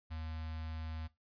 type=tone with notch filter; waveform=square; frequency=79.3 Hz; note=D#2; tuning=33 cents sharp; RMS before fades=-42 dBFS; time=0.1-1.08 s; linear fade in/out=20 ms; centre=400 Hz; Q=0.76; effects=noise-tail reverb RT60 0.2 s tail -18 dB re dry + resampled to 11025 Hz